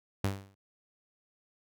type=tone with exponential decay; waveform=sawtooth; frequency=98 Hz; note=G2; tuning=in tune; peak=-21 dBFS; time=0.24-0.55 s; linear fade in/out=5 ms; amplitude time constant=66 ms; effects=none